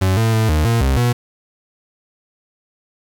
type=tone with pitch steps; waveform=40% pulse; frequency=94.3 / 112.7 / 110.7 / 76.9 / 115.9 / 66.8 / 121.1 Hz; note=F#2 / A2 / A2 / D#2 / A#2 / C2 / B2; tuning=+33 / +42 / +11 / -20 / -10 / +36 / -34 cents; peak=-12 dBFS; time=0.01-1.13 s; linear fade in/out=10 ms; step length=160 ms; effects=7-bit